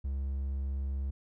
triangle tone, 68.1 Hz, C#2, 30 cents flat, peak -29 dBFS, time 0.04-1.11 s, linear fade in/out 10 ms, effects none

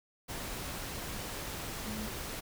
sine tone in noise, 215.2 Hz, A3, 38 cents flat, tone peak -39 dBFS, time 1.85-2.08 s, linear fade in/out 20 ms, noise pink, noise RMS -40 dBFS, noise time 0.28-2.41 s, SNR -2 dB, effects none

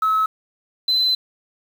sine tone pair in turn, 1292 / 4042 Hz, E6 / B7, -35 / +39 cents, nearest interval octave + minor sixth, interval 1974 cents, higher second, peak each -14 dBFS, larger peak neither, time 0.02-0.26 / 0.88-1.15 s, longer second, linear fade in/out 5 ms, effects tanh soft clip ceiling -12 dBFS + 7-bit

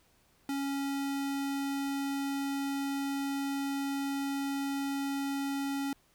square tone, 277.2 Hz, C#4, in tune, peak -32 dBFS, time 0.49-5.93 s, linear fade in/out 2 ms, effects pink hiss -67 dBFS RMS until 6.14 s

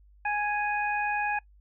harmonic tone, 830.6 Hz, G#5, in tune, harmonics 1 / 2 / 3, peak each -28 / -31 / -33 dBFS, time 0.25-1.39 s, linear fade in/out 5 ms, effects noise-tail reverb RT60 0.1 s tail -22 dB re dry + added 50 Hz sine -54 dBFS peak until 1.6 s

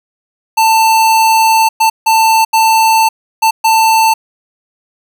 square tone bursts at uneven times, 890 Hz, A5, 20 cents sharp, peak -7 dBFS, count 6, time 0.57-1.69 / 1.8-1.9 / 2.06-2.45 / 2.53-3.09 / 3.42-3.51 / 3.64-4.14 s, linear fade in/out 10 ms, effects none

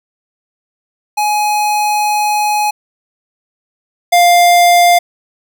square tone pair in turn, 840 / 700.3 Hz, G#5 / F5, +19 / +5 cents, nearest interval minor third, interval 314 cents, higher first, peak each -12 / -6 dBFS, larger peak second, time 1.17-2.71 / 4.12-4.99 s, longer first, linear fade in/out 10 ms, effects none

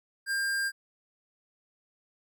square tone, 1600 Hz, G6, 35 cents sharp, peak -28 dBFS, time 0.26-0.72 s, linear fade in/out 50 ms, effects none

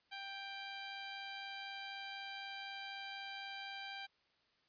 10% pulse tone with amplitude modulation, 787 Hz, G5, 7 cents sharp, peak -35 dBFS, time 0.11-4.07 s, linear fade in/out 20 ms, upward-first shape sine, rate 104 Hz, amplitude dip 25%, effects white hiss -75 dBFS RMS until 4.68 s + resampled to 11025 Hz

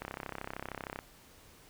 click train, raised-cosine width 0.5 ms, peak -23 dBFS, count 33, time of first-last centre 0.02-0.99 s, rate 33 Hz, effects pink hiss -58 dBFS RMS until 1.69 s

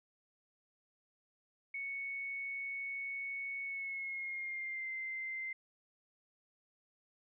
sine tone with pitch glide, 2217 to 2081 Hz, C#7 to C7, 0 to -10 cents, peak -38 dBFS, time 1.74-5.53 s, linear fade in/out 5 ms, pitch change -110 cents, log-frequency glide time 3.64-4.89 s, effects none

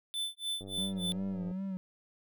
square tone with tremolo, 3520 Hz, A7, in tune, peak -32 dBFS, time 0.14-1.12 s, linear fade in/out 0 ms, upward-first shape sine, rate 3.4 Hz, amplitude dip 100%
click train, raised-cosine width 2 ms, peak -33 dBFS, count 89, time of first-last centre 0.61-1.513 s, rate 97.5 Hz
triangle tone with vibrato, 186.2 Hz, F#3, 11 cents sharp, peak -32 dBFS, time 0.78-1.77 s, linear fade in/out 0 ms, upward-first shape sine, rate 2.6 Hz, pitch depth 81 cents each way
effects none

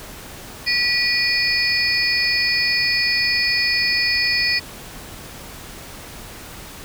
sine tone cluster, 1944 / 2438 / 4478 / 5070 Hz, B6 / D#7 / C#8 / D#8, -28 / -36 / +17 / +32 cents, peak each -22 dBFS, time 0.66-4.6 s, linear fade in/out 20 ms, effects pink hiss -37 dBFS RMS until 6.84 s

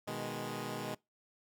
10% pulse chord, G# minor, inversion first, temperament equal, 123.47 / 155.56 / 207.7 Hz, B2 / D#3 / G#3, 0 / 0 / 0 cents, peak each -34 / -35 / -33 dBFS, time 0.07-0.95 s, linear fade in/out 10 ms, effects noise-tail reverb RT60 0.2 s tail -23 dB re dry

